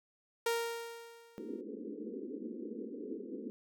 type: tone with exponential decay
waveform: sawtooth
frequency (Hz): 464.8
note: A#4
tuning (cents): -5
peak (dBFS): -25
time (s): 0.46-1.61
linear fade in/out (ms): 5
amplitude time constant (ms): 250
type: band-pass noise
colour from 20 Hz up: pink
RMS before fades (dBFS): -43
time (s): 1.38-3.5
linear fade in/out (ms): 0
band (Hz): 210 to 480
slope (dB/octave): 96
effects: none